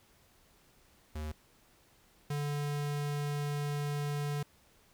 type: tone pair in turn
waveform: square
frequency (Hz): 76.7 / 145.54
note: D#2 / D3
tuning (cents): -24 / -15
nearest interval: major seventh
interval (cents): 1109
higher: second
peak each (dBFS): -37 / -33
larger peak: second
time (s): 1.15-1.32 / 2.3-4.43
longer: second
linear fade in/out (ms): 5
effects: pink hiss -65 dBFS RMS until 4.93 s